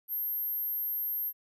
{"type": "tone", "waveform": "sine", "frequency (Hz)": 12790, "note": "G9", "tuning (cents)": 34, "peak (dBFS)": -30, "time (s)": [0.08, 1.33], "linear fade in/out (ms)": 50, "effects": []}